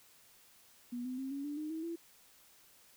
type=tone with pitch steps; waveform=sine; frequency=242.8 / 254.3 / 266.3 / 278.9 / 292.1 / 305.9 / 320.4 / 335.5 Hz; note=B3 / C4 / C4 / C#4 / D4 / D#4 / E4 / E4; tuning=-29 / -49 / +31 / +11 / -9 / -29 / -49 / +31 cents; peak=-37 dBFS; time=0.92-1.96 s; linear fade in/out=10 ms; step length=130 ms; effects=white hiss -63 dBFS RMS until 2.96 s